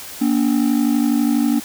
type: ring-modulated tone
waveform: triangle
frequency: 261.6 Hz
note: C4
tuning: in tune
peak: -9 dBFS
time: 0.21-1.6 s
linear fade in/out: 10 ms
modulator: 26.1 Hz
effects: white hiss -34 dBFS RMS until 1.64 s